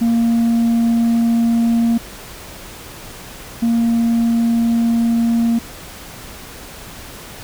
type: tone pair in turn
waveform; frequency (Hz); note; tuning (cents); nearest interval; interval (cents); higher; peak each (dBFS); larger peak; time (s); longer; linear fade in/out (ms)
sine; 231.9 / 231.9; A#3 / A#3; -9 / -9; unison; 0; neither; -9 / -10; first; 0.01-1.98 / 3.62-5.59; neither; 10
effects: tanh soft clip ceiling -11 dBFS + pink hiss -35 dBFS RMS until 7.43 s